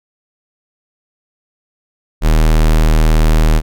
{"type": "tone", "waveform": "square", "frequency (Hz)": 39.17, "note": "D#1", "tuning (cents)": 12, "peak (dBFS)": -8, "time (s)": [2.21, 3.62], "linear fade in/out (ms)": 50, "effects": []}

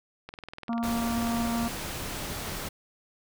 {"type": "click train", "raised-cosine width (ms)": 0.3, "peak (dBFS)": -24, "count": 23, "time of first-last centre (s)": [0.29, 1.368], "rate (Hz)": 20.4}
{"type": "harmonic tone", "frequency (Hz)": 232.7, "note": "A#3", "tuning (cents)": -3, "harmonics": [1, 3, 4, 5, 6], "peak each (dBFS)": [-27, -36, -41, -40, -47], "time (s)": [0.69, 1.68], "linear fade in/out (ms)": 2}
{"type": "noise", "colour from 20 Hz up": "pink", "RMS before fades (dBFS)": -35, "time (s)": [0.83, 2.69], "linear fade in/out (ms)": 10}
{"effects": []}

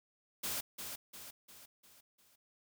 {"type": "noise with echo", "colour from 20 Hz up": "white", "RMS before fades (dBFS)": -38, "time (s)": [0.43, 0.61], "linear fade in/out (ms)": 10, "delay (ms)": 350, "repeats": 5, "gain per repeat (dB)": -6, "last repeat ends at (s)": 2.36, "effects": []}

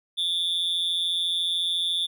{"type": "tone with amplitude modulation", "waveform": "triangle", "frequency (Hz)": 3520, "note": "A7", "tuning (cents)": 0, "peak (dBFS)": -18, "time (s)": [0.17, 2.07], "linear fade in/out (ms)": 20, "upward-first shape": "sine", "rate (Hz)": 174, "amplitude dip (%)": 85, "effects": []}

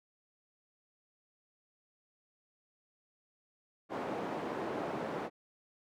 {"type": "band-pass noise", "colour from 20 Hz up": "white", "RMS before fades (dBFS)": -38, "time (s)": [3.89, 5.3], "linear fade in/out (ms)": 50, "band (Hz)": [220, 670], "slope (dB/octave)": 12, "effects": []}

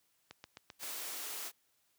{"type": "click train", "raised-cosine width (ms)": 0.2, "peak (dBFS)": -30, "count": 5, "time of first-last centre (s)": [0.31, 0.832], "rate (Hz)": 7.66}
{"type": "high-pass noise", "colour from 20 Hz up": "white", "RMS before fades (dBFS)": -42, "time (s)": [0.79, 1.52], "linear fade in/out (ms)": 50, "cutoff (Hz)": 290, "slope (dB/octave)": 24}
{"effects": ["white hiss -75 dBFS RMS until 1.98 s", "high-pass 60 Hz 12 dB/octave"]}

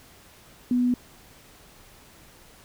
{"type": "tone", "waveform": "sine", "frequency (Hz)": 246.7, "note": "B3", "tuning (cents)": -2, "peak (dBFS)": -19, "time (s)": [0.71, 0.94], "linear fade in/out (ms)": 2, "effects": ["pink hiss -52 dBFS RMS until 2.64 s"]}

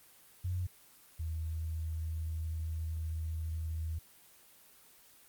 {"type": "tone pair in turn", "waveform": "sine", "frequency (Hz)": [89.8, 80.2], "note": ["F2", "E2"], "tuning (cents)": [49, -47], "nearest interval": "major second", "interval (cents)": 196, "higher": "first", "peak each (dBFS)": [-32, -34], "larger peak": "first", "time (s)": [[0.44, 0.67], [1.19, 3.99]], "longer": "second", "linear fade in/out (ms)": 10, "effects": ["white hiss -60 dBFS RMS until 5.28 s", "Opus 24 kbps"]}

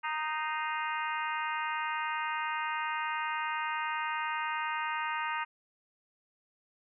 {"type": "harmonic tone with a mistuned harmonic", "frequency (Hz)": 310, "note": "D#4", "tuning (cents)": -6, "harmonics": [3, 4, 5, 6, 7, 8, 9], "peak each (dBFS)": [-35, -37, -39, -41, -42, -43, -44], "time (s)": [0.03, 5.45], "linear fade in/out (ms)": 20, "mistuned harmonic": 7, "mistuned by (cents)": -56, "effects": []}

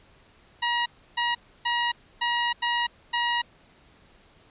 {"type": "tone bursts at uneven times", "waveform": "15% pulse", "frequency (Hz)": 954, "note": "A#5", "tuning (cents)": 40, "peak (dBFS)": -16, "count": 6, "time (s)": [[0.62, 0.86], [1.17, 1.35], [1.65, 1.92], [2.21, 2.53], [2.62, 2.87], [3.13, 3.42]], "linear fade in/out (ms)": 10, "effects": ["pink hiss -57 dBFS RMS until 4.5 s", "resampled to 8000 Hz"]}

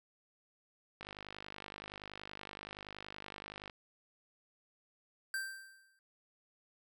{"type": "click train", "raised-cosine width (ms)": 0.3, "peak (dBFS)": -29, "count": 137, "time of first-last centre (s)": [1.01, 3.698], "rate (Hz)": 50.6}
{"type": "tone with exponential decay", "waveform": "square", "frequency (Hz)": 1568, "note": "G6", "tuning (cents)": 0, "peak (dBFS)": -34, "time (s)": [5.34, 5.99], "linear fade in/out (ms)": 1, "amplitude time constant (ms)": 140}
{"effects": []}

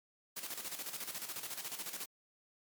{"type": "noise with tremolo", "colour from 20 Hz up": "white", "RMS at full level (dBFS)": -41, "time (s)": [0.36, 2.06], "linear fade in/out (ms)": 10, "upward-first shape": "square", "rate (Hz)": 14, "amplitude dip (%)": 60, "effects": ["high-pass 150 Hz 12 dB/octave", "MP3 96 kbps"]}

